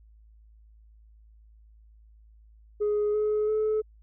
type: tone with pitch steps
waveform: sine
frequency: 417.7 / 424.5 / 431.4 Hz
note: G#4 / G#4 / A4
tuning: +10 / +38 / -34 cents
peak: -21 dBFS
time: 2.8-3.82 s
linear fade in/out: 20 ms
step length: 340 ms
effects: tanh soft clip ceiling -21 dBFS + added 54 Hz sine -52 dBFS peak until 4.02 s